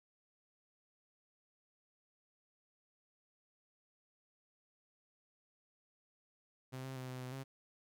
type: tone with pitch steps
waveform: sawtooth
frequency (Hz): 130 / 132.4 / 128.8 / 128 / 127.2 / 134.2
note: C3 / C3 / C3 / C3 / C3 / C3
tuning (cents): -11 / +21 / -27 / -38 / -48 / +44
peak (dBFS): -39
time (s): 6.72-7.44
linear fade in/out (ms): 20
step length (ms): 120
effects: none